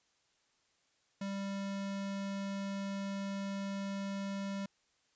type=tone; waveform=square; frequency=197.1 Hz; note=G3; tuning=10 cents sharp; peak=-37 dBFS; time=1.21-4.66 s; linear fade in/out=5 ms; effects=white hiss -74 dBFS RMS until 5.15 s + resampled to 16000 Hz